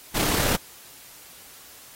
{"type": "noise with amplitude modulation", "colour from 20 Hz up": "pink", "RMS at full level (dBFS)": -22, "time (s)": [0.14, 0.57], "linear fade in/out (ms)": 20, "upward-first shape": "sine", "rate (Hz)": 34.9, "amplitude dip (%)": 35, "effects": ["white hiss -47 dBFS RMS until 1.95 s", "AAC 48 kbps"]}